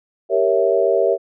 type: chord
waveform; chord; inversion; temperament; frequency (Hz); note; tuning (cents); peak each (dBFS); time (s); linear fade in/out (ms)
sine; G diminished seventh; none; equal; 392 / 466.2 / 554.4 / 659.3; G4 / Bb4 / Db5 / Fb5; 0 / 0 / 0 / 0; -19; 0.29-1.18; 50
effects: none